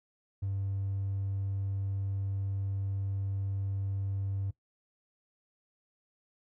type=tone; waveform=triangle; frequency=98 Hz; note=G2; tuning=in tune; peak=-28 dBFS; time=0.42-4.51 s; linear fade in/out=10 ms; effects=noise-tail reverb RT60 0.1 s tail -20 dB re dry + tanh soft clip ceiling -25 dBFS